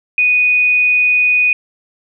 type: tone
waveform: sine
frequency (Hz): 2480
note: D#7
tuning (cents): -6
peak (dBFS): -9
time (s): 0.18-1.53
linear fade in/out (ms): 2
effects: none